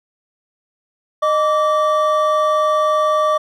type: tone pair together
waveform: triangle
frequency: 615.6 / 1161 Hz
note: D#5 / D6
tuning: -19 / -20 cents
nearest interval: major seventh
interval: 1099 cents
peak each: -14 dBFS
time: 1.22-3.38 s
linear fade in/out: 10 ms
effects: none